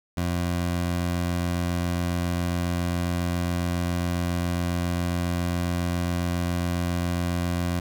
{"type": "tone", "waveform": "20% pulse", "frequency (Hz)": 87.31, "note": "F2", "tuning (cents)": 0, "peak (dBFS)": -19, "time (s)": [0.17, 7.8], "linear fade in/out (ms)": 5, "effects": []}